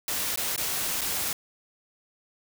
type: noise with dropouts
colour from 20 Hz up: white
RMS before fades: -29 dBFS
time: 0.08-1.33 s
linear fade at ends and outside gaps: 2 ms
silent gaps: 0.36-0.374 / 0.562-0.577 / 1.011-1.015 s
effects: none